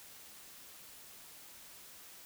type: silence
effects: white hiss -54 dBFS RMS until 2.25 s